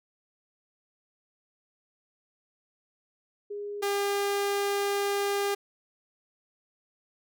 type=tone pair in turn; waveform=sine / sawtooth; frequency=410 / 402.3 Hz; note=G#4 / G4; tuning=-22 / +45 cents; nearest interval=unison; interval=33 cents; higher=first; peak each=-33 / -22 dBFS; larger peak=second; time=3.5-3.82 / 3.82-5.55 s; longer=second; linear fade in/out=10 ms; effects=none